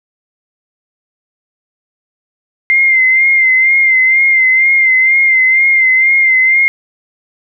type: tone with vibrato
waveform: sine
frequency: 2093 Hz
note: C7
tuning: in tune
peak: -6 dBFS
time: 2.7-6.68 s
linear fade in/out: 0 ms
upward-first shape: sine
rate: 2.1 Hz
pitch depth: 42 cents each way
effects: none